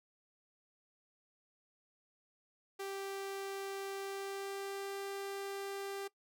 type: tone with pitch glide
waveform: sawtooth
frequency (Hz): 392 to 395.2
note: G4 to G4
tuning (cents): 0 to +14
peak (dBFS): -36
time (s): 2.79-6.08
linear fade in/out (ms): 10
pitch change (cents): +14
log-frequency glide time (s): 3.93-4.99
effects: noise-tail reverb RT60 0.1 s tail -20 dB re dry